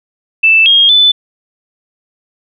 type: tone with pitch steps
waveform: sine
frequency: 2645 / 3249 / 3502 Hz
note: E7 / G#7 / A7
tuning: +5 / -39 / -9 cents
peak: -4 dBFS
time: 0.43-1.12 s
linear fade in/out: 10 ms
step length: 230 ms
effects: none